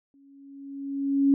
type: tone with exponential growth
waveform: sine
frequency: 277.2 Hz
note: C#4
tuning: in tune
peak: -15 dBFS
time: 0.14-1.34 s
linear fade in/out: 1 ms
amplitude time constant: 260 ms
effects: none